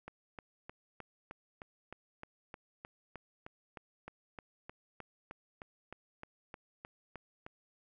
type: click train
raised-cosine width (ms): 0.5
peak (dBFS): -30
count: 25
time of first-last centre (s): 0.08-7.465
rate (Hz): 3.25
effects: none